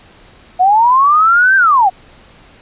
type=linear two-way sweep; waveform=sine; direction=up then down; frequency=711 to 1588 to 711 Hz; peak=-6 dBFS; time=0.59-1.9 s; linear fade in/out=20 ms; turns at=1.56 s; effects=pink hiss -43 dBFS RMS until 2.61 s + resampled to 8000 Hz